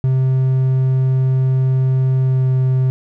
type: tone with pitch glide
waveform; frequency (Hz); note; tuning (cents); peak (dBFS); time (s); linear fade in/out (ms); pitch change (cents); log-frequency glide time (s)
triangle; 130.9 to 129.92; C3 to C3; +1 to -12; -10; 0.04-2.9; 0; -13; 2.21-2.49
effects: none